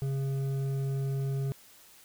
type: tone with hard clipping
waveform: sine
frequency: 136.1 Hz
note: C#3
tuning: 31 cents flat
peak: -30 dBFS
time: 0.02-1.52 s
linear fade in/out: 0 ms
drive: 7 dB
effects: white hiss -56 dBFS RMS until 2.04 s